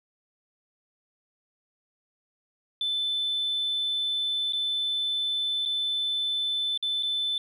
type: tone with dropouts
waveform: sine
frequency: 3520 Hz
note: A7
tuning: in tune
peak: -24 dBFS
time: 2.81-7.38 s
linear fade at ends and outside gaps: 2 ms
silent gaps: 4.524-4.532 / 5.653-5.658 / 6.776-6.826 / 7.026-7.031 s
effects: tanh soft clip ceiling -21 dBFS